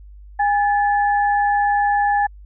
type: tone pair together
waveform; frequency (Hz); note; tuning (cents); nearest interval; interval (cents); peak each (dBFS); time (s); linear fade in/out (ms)
sine; 817 / 1730; G#5 / A6; -29 / -30; octave + minor second; 1299; -15 / -23; 0.39-2.27; 10
effects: added 50 Hz sine -38 dBFS peak until 2.45 s